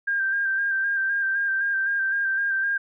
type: tone with vibrato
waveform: sine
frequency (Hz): 1589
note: G6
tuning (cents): +23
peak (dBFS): -21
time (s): 0.07-2.78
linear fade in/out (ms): 10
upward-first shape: square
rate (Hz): 3.9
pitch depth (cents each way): 26
effects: none